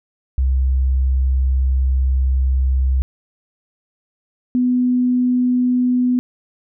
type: tone pair in turn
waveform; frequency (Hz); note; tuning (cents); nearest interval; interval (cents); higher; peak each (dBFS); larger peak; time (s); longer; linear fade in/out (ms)
sine; 65.41 / 249; C2 / B3; 0 / +14; octave + major seventh; 2314; second; -13; neither; 0.38-3.02 / 4.55-6.19; first; 0
effects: none